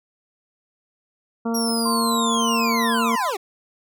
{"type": "harmonic tone", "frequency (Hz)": 230, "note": "A#3", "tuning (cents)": -23, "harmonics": [1, 2, 3, 4, 5, 6], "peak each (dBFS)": [-22, -28, -32, -34, -36, -38], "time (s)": [1.45, 3.16], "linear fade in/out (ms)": 10}
{"type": "linear sweep", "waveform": "25% pulse", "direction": "down", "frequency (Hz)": [5690, 349.2], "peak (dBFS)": -20, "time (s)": [1.54, 3.37], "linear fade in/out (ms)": 10}
{"type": "tone with pitch glide", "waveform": "sine", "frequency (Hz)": [1044, 1016.6], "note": ["C6", "B5"], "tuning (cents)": [-4, 50], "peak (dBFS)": -22, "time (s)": [1.85, 3.31], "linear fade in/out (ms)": 10, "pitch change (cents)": -46, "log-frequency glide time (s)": [2.56, 2.98]}
{"effects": []}